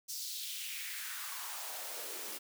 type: noise with high-pass filter sweep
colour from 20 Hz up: white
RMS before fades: -42 dBFS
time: 0.08-2.39 s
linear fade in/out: 20 ms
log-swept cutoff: 5500 to 290 Hz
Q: 2.5
effects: none